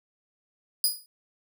15% pulse tone with exponential decay, 4937 Hz, D#8, 14 cents flat, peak -11 dBFS, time 0.84-1.06 s, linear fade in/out 2 ms, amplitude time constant 46 ms, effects none

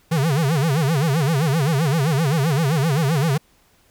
square tone with vibrato, 149.5 Hz, D3, 31 cents sharp, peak -17 dBFS, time 0.11-3.38 s, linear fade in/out 10 ms, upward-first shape sine, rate 7.7 Hz, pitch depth 220 cents each way, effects pink hiss -58 dBFS RMS until 3.9 s

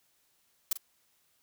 blue noise with echo, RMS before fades -27 dBFS, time 0.71-0.73 s, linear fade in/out 5 ms, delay 44 ms, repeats 1, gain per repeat -12 dB, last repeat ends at 0.774 s, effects white hiss -71 dBFS RMS until 1.42 s

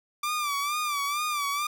sawtooth tone with vibrato, 1174.7 Hz, D6, in tune, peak -23 dBFS, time 0.23-1.67 s, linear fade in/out 5 ms, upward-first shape sine, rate 2.2 Hz, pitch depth 76 cents each way, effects none

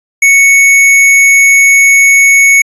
square tone, 2217 Hz, C#7, in tune, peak -3 dBFS, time 0.22-2.62 s, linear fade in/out 5 ms, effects resampled to 24000 Hz

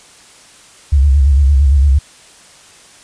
sine tone with vibrato, 69.5 Hz, C#2, 5 cents sharp, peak -6 dBFS, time 0.92-1.99 s, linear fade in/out 10 ms, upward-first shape square, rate 8.8 Hz, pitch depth 81 cents each way, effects white hiss -42 dBFS RMS until 3.03 s + resampled to 22050 Hz

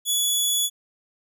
15% pulse tone, 3405 Hz, G#7, 42 cents sharp, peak -13 dBFS, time 0.05-0.7 s, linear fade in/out 50 ms, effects none

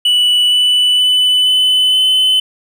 triangle tone with pitch steps, 2958 / 2977 / 2996 / 3015 / 3034 Hz, F#7 / F#7 / F#7 / F#7 / F#7, -1 / +10 / +21 / +32 / +43 cents, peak -7 dBFS, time 0.05-2.4 s, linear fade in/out 5 ms, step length 470 ms, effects none

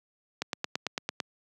click train, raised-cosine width 0.2 ms, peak -12 dBFS, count 8, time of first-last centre 0.42-1.202 s, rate 8.95 Hz, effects high-pass 150 Hz 12 dB/octave

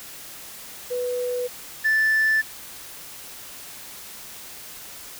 sine tone pair in turn, 493.9 / 1758 Hz, B4 / A6, 0 / -2 cents, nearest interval octave + minor seventh, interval 2198 cents, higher second, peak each -23 / -15 dBFS, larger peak second, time 0.9-1.48 / 1.84-2.42 s, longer neither, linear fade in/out 20 ms, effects tanh soft clip ceiling -15 dBFS + white hiss -40 dBFS RMS until 5.19 s

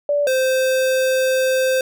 sine / square tone pair in turn, 580 / 520.4 Hz, D5 / C5, -22 / -9 cents, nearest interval major second, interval 187 cents, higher first, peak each -15 / -16 dBFS, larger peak first, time 0.09-0.27 / 0.27-1.81 s, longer second, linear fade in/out 2 ms, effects none

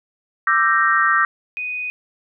sine chord, E half-diminished seventh, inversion third, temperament equal with one note detuned, 1174.7 / 1333.8 / 1568 / 1864.7 Hz, D6 / E6 / G6 / Bb6, 0 / +20 / 0 / 0 cents, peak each -19 dBFS, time 0.47-1.25 s, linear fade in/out 2 ms
sine tone, 2489 Hz, D#7, in tune, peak -23 dBFS, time 1.57-1.9 s, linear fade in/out 0 ms
effects none

